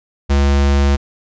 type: tone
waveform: square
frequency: 70 Hz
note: C#2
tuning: 18 cents sharp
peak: -11 dBFS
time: 0.29-0.97 s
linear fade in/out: 20 ms
effects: resampled to 16000 Hz